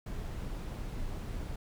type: noise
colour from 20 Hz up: brown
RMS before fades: -38 dBFS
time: 0.06-1.56 s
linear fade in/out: 5 ms
effects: none